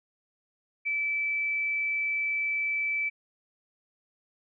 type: tone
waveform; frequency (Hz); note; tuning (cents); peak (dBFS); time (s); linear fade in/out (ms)
sine; 2314; D7; -26; -26; 0.85-3.1; 20
effects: none